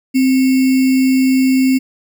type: tone with sample-and-hold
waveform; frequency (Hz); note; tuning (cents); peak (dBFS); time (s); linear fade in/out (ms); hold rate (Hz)
sine; 261.6; C4; 0; -9; 0.14-1.79; 20; 2450
effects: none